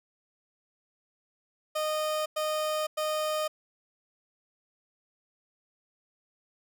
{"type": "tone bursts", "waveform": "30% pulse", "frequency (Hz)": 616, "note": "D#5", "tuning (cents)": -17, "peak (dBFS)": -25, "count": 3, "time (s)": [1.75, 3.48], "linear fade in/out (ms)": 10, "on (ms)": 510, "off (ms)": 100, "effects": []}